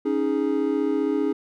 triangle chord, C# suspended second, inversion none, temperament equal with one note detuned, 277.2 / 312.4 / 415.3 Hz, C#4 / D#4 / G#4, 0 / +7 / 0 cents, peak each -23 dBFS, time 0.05-1.33 s, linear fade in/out 10 ms, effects none

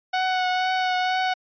sawtooth tone with vibrato, 740 Hz, F#5, in tune, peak -17 dBFS, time 0.13-1.34 s, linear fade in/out 10 ms, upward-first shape triangle, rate 2.1 Hz, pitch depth 20 cents each way, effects resampled to 11025 Hz

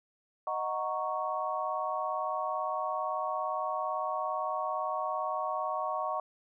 sine chord, D# minor seventh, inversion none, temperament equal, 622.3 / 740 / 932.3 / 1108.7 Hz, D#5 / F#5 / A#5 / C#6, 0 / 0 / 0 / 0 cents, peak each -36 / -36 / -38 / -34 dBFS, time 0.47-6.2 s, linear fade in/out 2 ms, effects none

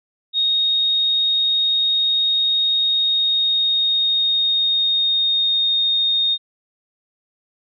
sine tone with pitch glide, 3729 to 3693 Hz, A#7 to A#7, 0 to -17 cents, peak -15 dBFS, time 0.33-6.38 s, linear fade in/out 50 ms, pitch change -17 cents, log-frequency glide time 2.84-5.74 s, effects none

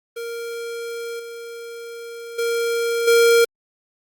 square tone with level steps, 466.2 Hz, A#4, in tune, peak -28 / -33 / -20 / -12 dBFS, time 0.16-3.45 s, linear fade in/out 10 ms, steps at 1.19 / 2.38 / 3.07 s, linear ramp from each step 10 ms, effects Opus 32 kbps

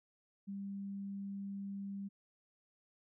sine tone, 198.1 Hz, G3, 18 cents sharp, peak -40 dBFS, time 0.47-2.09 s, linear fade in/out 20 ms, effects none

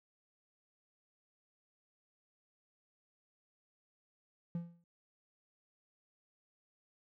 triangle tone with exponential decay, 170.8 Hz, F3, 38 cents flat, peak -31 dBFS, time 4.55-4.84 s, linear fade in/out 2 ms, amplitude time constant 61 ms, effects none

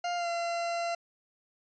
40% pulse tone with pitch glide, 702 to 683.6 Hz, F5 to F5, +9 to -37 cents, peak -29 dBFS, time 0.04-0.95 s, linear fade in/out 5 ms, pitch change -46 cents, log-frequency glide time 0.16-0.28 s, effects resampled to 16000 Hz

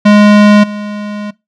square tone with level steps, 207.7 Hz, G#3, in tune, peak -3 / -19 dBFS, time 0.05-1.31 s, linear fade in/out 10 ms, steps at 0.63 s, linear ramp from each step 10 ms, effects noise-tail reverb RT60 0.2 s tail -20 dB re dry + low-pass 4000 Hz 12 dB/octave

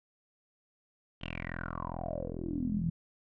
10% pulse tone with low-pass filter sweep, 42.39 Hz, E1, 49 cents sharp, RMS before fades -36 dBFS, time 1.21-2.9 s, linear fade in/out 10 ms, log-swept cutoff 3100 to 160 Hz, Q 9.5, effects none

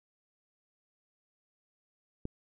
click, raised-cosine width 3 ms, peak -23 dBFS, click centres 2.254 s, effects none

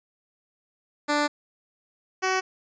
10% pulse tone pair in turn, 294.1 / 376.1 Hz, D4 / F#4, +3 / +28 cents, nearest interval major third, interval 425 cents, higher second, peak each -13 / -14 dBFS, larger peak first, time 1.08-1.28 / 2.22-2.41 s, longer first, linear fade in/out 20 ms, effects resampled to 16000 Hz

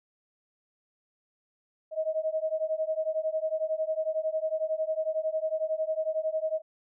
sine beating tone pair, 626 / 637 Hz, D#5 / D#5, +10 / +41 cents, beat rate 11 Hz, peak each -30 dBFS, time 1.91-6.62 s, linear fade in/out 50 ms, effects none

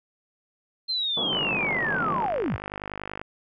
sine linear sweep, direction down, 4186 to 48.64 Hz, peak -24 dBFS, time 0.88-2.57 s, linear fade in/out 20 ms
pink band-pass noise, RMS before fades -32 dBFS, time 1.17-2.26 s, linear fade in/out 2 ms, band 140 to 1200 Hz, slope 48 dB/octave
click train, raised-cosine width 0.5 ms, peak -18 dBFS, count 96, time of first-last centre 1.33-3.215 s, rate 50.4 Hz
effects none

